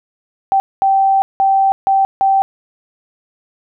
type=tone bursts at uneven times; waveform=sine; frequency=778 Hz; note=G5; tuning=13 cents flat; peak=-9 dBFS; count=5; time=0.52-0.6 / 0.82-1.22 / 1.4-1.72 / 1.87-2.05 / 2.21-2.42 s; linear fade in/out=0 ms; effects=none